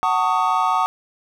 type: chord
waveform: triangle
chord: D# half-diminished seventh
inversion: first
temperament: just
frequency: 746.7 / 896 / 1120.1 / 1244.5 Hz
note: F#5 / A5 / C#6 / D#6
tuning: +16 / +31 / +18 / 0 cents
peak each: -20 dBFS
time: 0.03-0.86 s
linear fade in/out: 0 ms
effects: none